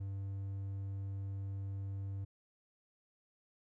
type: tone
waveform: triangle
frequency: 98 Hz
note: G2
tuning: in tune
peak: -36 dBFS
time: 0-2.25 s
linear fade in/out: 10 ms
effects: none